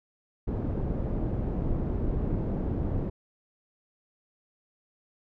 pink low-pass noise, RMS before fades -29 dBFS, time 0.47-3.1 s, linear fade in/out 10 ms, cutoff 390 Hz, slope 12 dB/octave, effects none

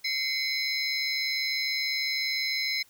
triangle tone cluster, 2078 / 2218 / 4083 / 5210 Hz, C7 / C#7 / C8 / E8, -12 / 0 / -43 / -21 cents, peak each -31 dBFS, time 0.04-2.83 s, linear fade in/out 10 ms, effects white hiss -60 dBFS RMS until 2.89 s

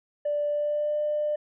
triangle tone with pitch glide, 587.3 to 598.3 Hz, D5 to D5, 0 to +32 cents, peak -20 dBFS, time 0.25-1.36 s, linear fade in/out 10 ms, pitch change +32 cents, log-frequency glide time 0.48-0.97 s, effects tanh soft clip ceiling -22 dBFS + resampled to 8000 Hz

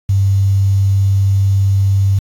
sine tone with quantisation, 97.9 Hz, G2, 2 cents flat, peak -9 dBFS, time 0.09-2.19 s, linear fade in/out 5 ms, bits 6, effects AAC 64 kbps

